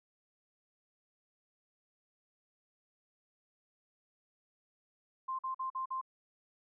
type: tone bursts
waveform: sine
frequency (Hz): 1048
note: C6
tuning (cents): +2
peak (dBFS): -34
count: 5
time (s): 5.28-6.014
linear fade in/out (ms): 10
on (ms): 110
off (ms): 46
effects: none